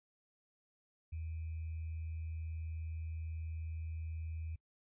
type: tone with sample-and-hold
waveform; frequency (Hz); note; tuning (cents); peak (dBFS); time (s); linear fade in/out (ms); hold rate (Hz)
sine; 80.6; E2; -38; -39; 1.12-4.56; 10; 2450
effects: noise-tail reverb RT60 0.1 s tail -24 dB re dry + resampled to 8000 Hz